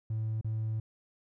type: tone with dropouts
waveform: triangle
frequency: 110 Hz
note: A2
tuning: in tune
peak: -27 dBFS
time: 0.1-0.8 s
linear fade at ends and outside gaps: 5 ms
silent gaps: 0.412-0.445 s
effects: tanh soft clip ceiling -26 dBFS